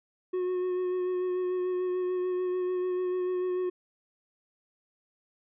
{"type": "tone with vibrato", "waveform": "triangle", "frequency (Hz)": 364.4, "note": "F#4", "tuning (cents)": -26, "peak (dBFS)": -25, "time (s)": [0.33, 3.7], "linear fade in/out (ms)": 10, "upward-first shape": "sine", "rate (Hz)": 6.8, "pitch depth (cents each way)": 17, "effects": ["resampled to 8000 Hz"]}